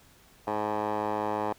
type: tone with band-pass filter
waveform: 15% pulse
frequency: 105.6 Hz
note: G#2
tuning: 29 cents sharp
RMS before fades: -30 dBFS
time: 0.47-1.53 s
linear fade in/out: 5 ms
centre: 740 Hz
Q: 8
effects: pink hiss -58 dBFS RMS until 1.58 s